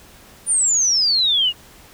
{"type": "exponential sweep", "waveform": "sine", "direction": "down", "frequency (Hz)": [9500, 2794], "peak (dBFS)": -14, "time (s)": [0.46, 1.53], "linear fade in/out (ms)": 50, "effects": ["pink hiss -46 dBFS RMS until 1.93 s"]}